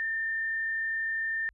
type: tone with frequency modulation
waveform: sine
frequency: 1800 Hz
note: A6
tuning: 39 cents sharp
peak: -28 dBFS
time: 0-1.49 s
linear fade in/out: 0 ms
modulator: 32.5 Hz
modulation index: 0.47
effects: added 50 Hz sine -60 dBFS peak until 1.53 s